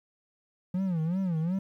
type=tone with vibrato; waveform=triangle; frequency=174.61 Hz; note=F3; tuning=in tune; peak=-24 dBFS; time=0.74-1.59 s; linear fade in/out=5 ms; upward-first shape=sine; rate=2.7 Hz; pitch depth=180 cents each way; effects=11-bit